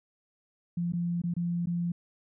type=tone with dropouts; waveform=sine; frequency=172.7 Hz; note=F3; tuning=19 cents flat; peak=-27 dBFS; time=0.77-1.92 s; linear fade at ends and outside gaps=5 ms; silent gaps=0.923-0.934 / 1.218-1.237 / 1.339-1.365 / 1.659-1.67 s; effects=none